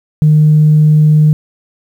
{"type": "tone", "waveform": "sine", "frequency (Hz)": 152.7, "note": "D#3", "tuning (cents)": -32, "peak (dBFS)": -3, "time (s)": [0.22, 1.33], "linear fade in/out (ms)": 0, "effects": ["tanh soft clip ceiling 0 dBFS", "7-bit"]}